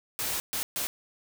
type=noise bursts at uneven times; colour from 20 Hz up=white; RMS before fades=-31 dBFS; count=3; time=0.19-0.4 / 0.53-0.63 / 0.76-0.87 s; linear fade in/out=0 ms; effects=none